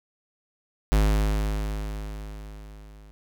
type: tone with level ramp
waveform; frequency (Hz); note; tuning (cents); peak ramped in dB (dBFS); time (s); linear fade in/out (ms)
square; 52; G#1; +3; -17 to -47; 0.92-3.11; 0
effects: none